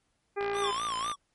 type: harmonic tone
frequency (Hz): 402.5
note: G4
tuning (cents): +46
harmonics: 1 / 2 / 3 / 4 / 5 / 6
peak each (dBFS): -30 / -36 / -40 / -42 / -44 / -46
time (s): 0.36-0.72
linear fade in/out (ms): 20
type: click train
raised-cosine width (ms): 0.3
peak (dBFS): -22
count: 41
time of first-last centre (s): 0.41-1.115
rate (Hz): 56.7
type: tone with vibrato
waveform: square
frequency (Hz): 1108.7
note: C#6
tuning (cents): 0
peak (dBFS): -31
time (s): 0.53-1.16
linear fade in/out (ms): 50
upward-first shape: sine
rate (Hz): 4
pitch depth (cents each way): 150
type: tone with exponential decay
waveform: sine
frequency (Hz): 3520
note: A7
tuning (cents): 0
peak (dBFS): -30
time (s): 0.64-0.94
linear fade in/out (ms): 1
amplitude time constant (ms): 64
effects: pink hiss -75 dBFS RMS until 1.34 s + MP3 48 kbps